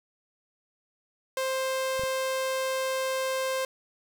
sawtooth tone, 525 Hz, C5, 6 cents sharp, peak -23 dBFS, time 1.37-3.65 s, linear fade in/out 2 ms
clicks, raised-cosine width 5 ms, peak -29 dBFS, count 2, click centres 1.995 / 2.036 s
effects none

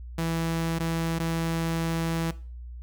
sawtooth tone with dropouts, 164.81 Hz, E3, in tune, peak -22 dBFS, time 0.18-2.31 s, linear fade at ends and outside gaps 5 ms, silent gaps 0.787-0.8 / 1.187-1.198 s, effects noise-tail reverb RT60 0.4 s tail -18 dB re dry + added 60 Hz sine -37 dBFS peak until 2.82 s

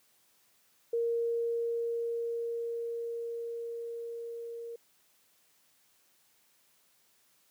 sine tone with level ramp, 466.2 Hz, A#4, in tune, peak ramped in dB -27 to -39 dBFS, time 0.93-4.76 s, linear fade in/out 5 ms, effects white hiss -68 dBFS RMS until 7.5 s + high-pass 100 Hz 12 dB/octave

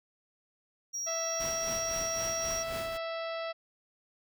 triangle tone, 5670 Hz, F8, 25 cents sharp, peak -32 dBFS, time 0.93-2.64 s, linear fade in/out 20 ms
harmonic tone, 659.3 Hz, E5, in tune, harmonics 1 / 2 / 3 / 4 / 5 / 6 / 7 / 8, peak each -35 / -41 / -45 / -47 / -49 / -51 / -52 / -53 dBFS, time 1.06-3.53 s, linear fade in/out 20 ms
pink noise with tremolo, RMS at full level -41 dBFS, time 1.39-2.98 s, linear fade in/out 20 ms, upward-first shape sine, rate 3.8 Hz, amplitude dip 60%
effects none

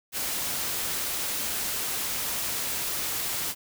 white noise, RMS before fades -30 dBFS, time 0.12-3.55 s, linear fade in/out 50 ms, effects none

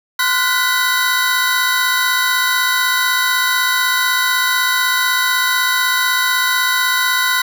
square tone cluster, 1032 / 1440 / 1496 / 1990 / 3886 Hz, C6 / F#6 / F#6 / B6 / B7, -24 / -47 / +19 / +13 / -29 cents, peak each -21 dBFS, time 0.19-7.42 s, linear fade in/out 5 ms, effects none

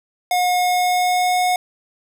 square tone with pitch glide, 721 to 726.9 Hz, F#5 to F#5, -45 to -31 cents, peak -16 dBFS, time 0.31-1.56 s, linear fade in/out 2 ms, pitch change +14 cents, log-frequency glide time 0.54-1.35 s, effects none

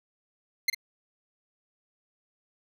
25% pulse tone with echo, 2093 Hz, C7, in tune, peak -17 dBFS, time 0.68-0.7 s, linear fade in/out 5 ms, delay 47 ms, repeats 1, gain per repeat -10 dB, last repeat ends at 0.747 s, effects none

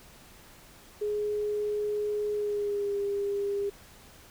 sine tone with pitch glide, 418.1 to 402.7 Hz, G#4 to G4, +12 to +47 cents, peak -27 dBFS, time 1.01-3.7 s, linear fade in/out 10 ms, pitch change -65 cents, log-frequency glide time 2.34-2.96 s, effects pink hiss -53 dBFS RMS until 4.3 s

